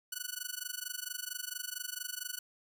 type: tone with amplitude modulation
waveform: 5% pulse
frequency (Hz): 1480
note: F#6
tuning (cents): 0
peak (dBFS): -23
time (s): 0.12-2.39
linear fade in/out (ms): 5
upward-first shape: sine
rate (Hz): 24.4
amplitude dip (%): 95
effects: none